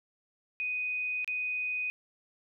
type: tone with dropouts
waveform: sine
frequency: 2493 Hz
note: D#7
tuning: 3 cents sharp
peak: -30 dBFS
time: 0.6-1.9 s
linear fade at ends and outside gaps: 0 ms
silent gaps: 1.245-1.277 s
effects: none